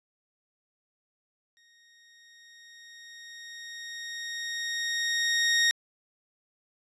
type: tone with exponential growth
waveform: 20% pulse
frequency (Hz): 1864.7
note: A#6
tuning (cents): 0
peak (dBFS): -15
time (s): 1.57-5.71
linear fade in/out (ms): 0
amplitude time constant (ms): 900
effects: resampled to 24000 Hz